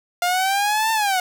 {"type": "linear two-way sweep", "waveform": "sawtooth", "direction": "up then down", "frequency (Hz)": [698.5, 900, 719], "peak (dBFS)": -14, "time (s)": [0.22, 1.2], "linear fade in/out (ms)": 2, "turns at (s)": 0.92, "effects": []}